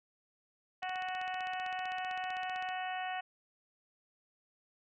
harmonic tone, 370 Hz, F#4, in tune, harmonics 2 / 3 / 4 / 5 / 6 / 7 / 8, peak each -37 / -49 / -46 / -44 / -52 / -47 / -49 dBFS, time 0.82-3.21 s, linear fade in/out 10 ms
click train, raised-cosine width 0.2 ms, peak -31 dBFS, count 30, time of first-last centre 0.83-2.689 s, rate 15.6 Hz
effects none

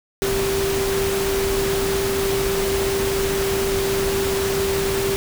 sine tone in noise, 391.1 Hz, G4, 4 cents flat, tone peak -20 dBFS, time 0.22-5.16 s, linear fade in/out 0 ms, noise pink, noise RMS -25 dBFS, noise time 0.22-5.16 s, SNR +2 dB, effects none

